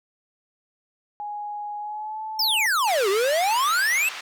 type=tone with pitch glide; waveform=sine; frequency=830.6 to 870.9 Hz; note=G#5 to A5; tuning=0 to -18 cents; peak=-29 dBFS; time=1.2-2.66 s; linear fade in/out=0 ms; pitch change=+82 cents; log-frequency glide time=1.78-2.22 s
type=exponential two-way sweep; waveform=square; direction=down then up; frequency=5510 to 375.9 to 2731 Hz; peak=-20 dBFS; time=2.39-4.09 s; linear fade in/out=5 ms; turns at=3.09 s
type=band-pass noise; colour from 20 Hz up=pink; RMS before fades=-36 dBFS; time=2.87-4.21 s; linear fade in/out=5 ms; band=1300 to 4200 Hz; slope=12 dB/octave
effects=none